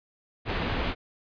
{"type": "low-pass noise", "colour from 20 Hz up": "pink", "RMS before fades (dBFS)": -29, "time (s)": [0.45, 0.95], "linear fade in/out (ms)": 50, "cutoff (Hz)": 3600, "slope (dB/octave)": 24, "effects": ["resampled to 11025 Hz"]}